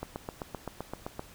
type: click train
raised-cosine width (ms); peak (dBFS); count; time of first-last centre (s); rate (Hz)
1; -21; 10; 0.03-1.194; 7.73
effects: pink hiss -53 dBFS RMS until 1.34 s